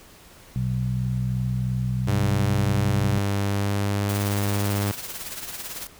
harmonic tone, 63 Hz, B1, 35 cents sharp, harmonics 1 / 2 / 3, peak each -33 / -23 / -30 dBFS, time 0.56-3.18 s, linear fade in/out 0 ms
sawtooth tone with pitch glide, 100 to 101.4 Hz, G2 to G#2, +35 to -41 cents, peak -18 dBFS, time 2.07-4.92 s, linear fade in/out 10 ms, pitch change +24 cents, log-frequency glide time 3.47-4.18 s
white noise with tremolo, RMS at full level -32 dBFS, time 4.09-5.87 s, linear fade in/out 2 ms, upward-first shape triangle, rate 18 Hz, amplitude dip 65%
effects pink hiss -49 dBFS RMS until 5.99 s

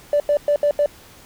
triangle tone bursts at uneven times, 584 Hz, D5, 10 cents flat, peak -10 dBFS, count 5, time 0.13-0.2 / 0.29-0.37 / 0.48-0.56 / 0.63-0.71 / 0.79-0.86 s, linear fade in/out 2 ms, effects tanh soft clip ceiling -11 dBFS + pink hiss -46 dBFS RMS until 1.25 s

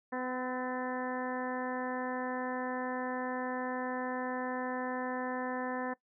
harmonic tone with a mistuned harmonic, 253.2 Hz, B3, 43 cents sharp, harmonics 1 / 2 / 3 / 4 / 5 / 6 / 7 / 8, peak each -38 / -39 / -41 / -42 / -49 / -50 / -43 / -55 dBFS, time 0.12-5.94 s, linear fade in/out 10 ms, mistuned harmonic 5, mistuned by +41 cents, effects noise-tail reverb RT60 0.1 s tail -19 dB re dry

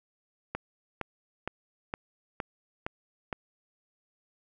click train, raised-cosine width 0.5 ms, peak -17 dBFS, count 7, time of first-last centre 0.55-3.328 s, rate 2.16 Hz, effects none

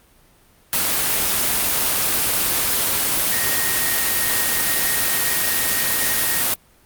sine tone in noise, 1866 Hz, A#6, 1 cent sharp, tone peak -26 dBFS, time 3.32-6.42 s, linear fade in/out 0 ms, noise white, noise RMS -19 dBFS, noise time 0.73-6.54 s, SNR -10 dB, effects pink hiss -54 dBFS RMS until 6.85 s + Opus 32 kbps

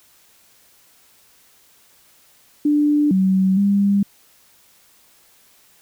sine tone with pitch steps, 295.2 / 189.6 / 200.2 Hz, D4 / F#3 / G3, +9 / +43 / +37 cents, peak -13 dBFS, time 2.65-4.03 s, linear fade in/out 5 ms, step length 460 ms, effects white hiss -54 dBFS RMS until 5.81 s

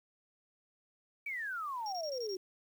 sine exponential sweep, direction down, 2342 to 362.9 Hz, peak -36 dBFS, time 1.26-2.37 s, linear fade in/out 5 ms
triangle tone bursts, 5570 Hz, F8, 5 cents flat, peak -40 dBFS, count 6, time 1.86-2.354 s, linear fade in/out 2 ms, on 64 ms, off 22 ms
effects 10-bit

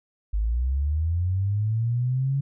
sine linear sweep, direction up, 49.76 to 140 Hz, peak -21 dBFS, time 0.33-2.41 s, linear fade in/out 10 ms, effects none

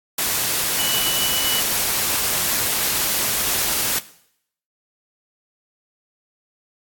sine tone in noise, 2960 Hz, F#7, in tune, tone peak -24 dBFS, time 0.79-1.61 s, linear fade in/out 5 ms, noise white, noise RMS -21 dBFS, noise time 0.18-3.99 s, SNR -6 dB, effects noise-tail reverb RT60 0.7 s tail -17 dB re dry + AAC 64 kbps

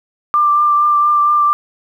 sine tone with vibrato, 1185 Hz, D6, 15 cents sharp, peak -9 dBFS, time 0.34-1.53 s, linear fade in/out 0 ms, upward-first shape triangle, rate 4.3 Hz, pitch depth 19 cents each way, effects 8-bit

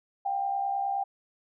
sine tone pair together, 720.4 / 790 Hz, F#5 / G5, -46 / +13 cents, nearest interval major second, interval 159 cents, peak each -35 / -27 dBFS, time 0.25-1.04 s, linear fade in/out 10 ms, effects none

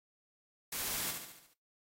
white noise with echo, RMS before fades -38 dBFS, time 0.72-1.11 s, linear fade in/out 5 ms, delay 71 ms, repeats 6, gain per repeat -5 dB, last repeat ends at 1.536 s, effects noise-tail reverb RT60 0.2 s tail -17 dB re dry + AAC 48 kbps

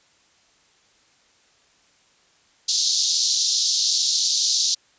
pink band-pass noise, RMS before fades -21 dBFS, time 2.68-4.75 s, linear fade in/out 10 ms, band 3900 to 6700 Hz, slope 48 dB/octave, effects white hiss -59 dBFS RMS until 4.98 s + resampled to 16000 Hz

